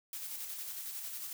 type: noise with tremolo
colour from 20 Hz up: blue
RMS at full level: -41 dBFS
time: 0.13-1.33 s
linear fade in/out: 2 ms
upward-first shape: square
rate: 11 Hz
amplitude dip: 30%
effects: none